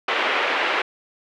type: band-pass noise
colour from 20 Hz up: white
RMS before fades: -22 dBFS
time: 0.08-0.82 s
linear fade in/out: 5 ms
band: 340 to 2700 Hz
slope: 24 dB/octave
effects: none